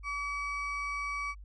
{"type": "ring-modulated tone", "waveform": "triangle", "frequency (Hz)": 1712, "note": "A6", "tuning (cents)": -48, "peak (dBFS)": -28, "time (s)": [0.03, 1.35], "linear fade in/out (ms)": 50, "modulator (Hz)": 567, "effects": ["added 50 Hz sine -45 dBFS peak until 1.44 s", "resampled to 22050 Hz"]}